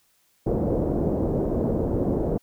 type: low-pass noise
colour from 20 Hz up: white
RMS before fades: -24 dBFS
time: 0.46-2.38 s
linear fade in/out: 10 ms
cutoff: 510 Hz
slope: 24 dB/octave
effects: white hiss -65 dBFS RMS until 2.42 s